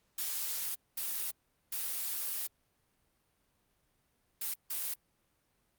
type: noise bursts at uneven times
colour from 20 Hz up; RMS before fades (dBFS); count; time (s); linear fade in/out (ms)
blue; -36; 5; 0.18-0.75 / 0.97-1.31 / 1.72-2.47 / 4.41-4.54 / 4.7-4.94; 5
effects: pink hiss -75 dBFS RMS until 5.78 s + Opus 48 kbps